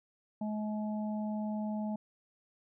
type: harmonic tone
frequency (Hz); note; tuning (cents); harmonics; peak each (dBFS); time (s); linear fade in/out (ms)
212.9; G#3; +43; 1 / 3 / 4; -33 / -43 / -45; 0.41-1.96; 5
effects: none